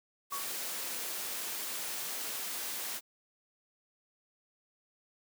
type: high-pass noise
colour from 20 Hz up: white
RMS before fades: -38 dBFS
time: 0.3-3.01 s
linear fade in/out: 50 ms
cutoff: 240 Hz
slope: 12 dB/octave
type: tone with exponential decay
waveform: sine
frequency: 1122 Hz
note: C#6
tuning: 21 cents sharp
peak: -33 dBFS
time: 0.32-0.56 s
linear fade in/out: 5 ms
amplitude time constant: 52 ms
effects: none